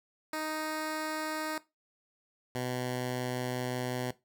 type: tone pair in turn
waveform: 10% pulse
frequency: 311.1 / 125.47 Hz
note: D#4 / B2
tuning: 0 / +28 cents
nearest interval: octave + major third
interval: 1572 cents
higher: first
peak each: -25 / -24 dBFS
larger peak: second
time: 0.33-1.58 / 2.55-4.11 s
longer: second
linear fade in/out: 2 ms
effects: noise-tail reverb RT60 0.2 s tail -17 dB re dry